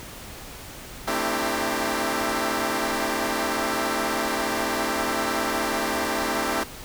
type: tone cluster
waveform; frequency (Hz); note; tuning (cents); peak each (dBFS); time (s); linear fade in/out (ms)
10% pulse; 222.9 / 265.3 / 302.1 / 331.8 / 392.6; A3 / C4 / D4 / E4 / G4; +23 / +24 / +49 / +11 / +3; -22; 1.07-6.64; 10
effects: pink hiss -40 dBFS RMS until 6.84 s